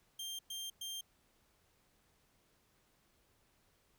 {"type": "tone bursts", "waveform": "sawtooth", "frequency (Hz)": 3180, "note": "G7", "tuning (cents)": 24, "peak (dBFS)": -38, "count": 3, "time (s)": [0.19, 1.01], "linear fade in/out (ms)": 5, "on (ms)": 200, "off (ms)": 110, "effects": ["pink hiss -73 dBFS RMS until 3.98 s"]}